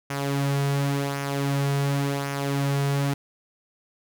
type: tone with flanger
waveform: sawtooth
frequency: 140 Hz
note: C#3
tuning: 18 cents sharp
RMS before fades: -25 dBFS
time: 0.1-3.14 s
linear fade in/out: 5 ms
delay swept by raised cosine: 0.24 to 3.44 ms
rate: 0.91 Hz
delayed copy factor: -0.5
effects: none